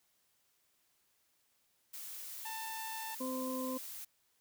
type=noise; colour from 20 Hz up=blue; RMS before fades=-46 dBFS; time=1.93-4.05 s; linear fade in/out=10 ms
type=tone; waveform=sawtooth; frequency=890 Hz; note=A5; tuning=20 cents sharp; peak=-38 dBFS; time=2.45-3.15 s; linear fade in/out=5 ms
type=harmonic tone; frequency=258.4 Hz; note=C4; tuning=21 cents flat; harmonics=1 / 2 / 4; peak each=-38 / -41 / -44 dBFS; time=3.2-3.78 s; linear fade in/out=10 ms
effects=white hiss -75 dBFS RMS until 4.4 s